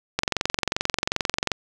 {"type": "click train", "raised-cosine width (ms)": 0.2, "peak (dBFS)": -4, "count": 31, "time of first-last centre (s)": [0.19, 1.517], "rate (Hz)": 22.6, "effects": []}